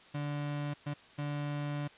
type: tone bursts at uneven times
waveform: 35% pulse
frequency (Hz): 145.8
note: D3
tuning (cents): -12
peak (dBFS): -32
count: 3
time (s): 0.14-0.74 / 0.86-0.94 / 1.18-1.88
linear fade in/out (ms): 10
effects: white hiss -57 dBFS RMS until 1.97 s + resampled to 8000 Hz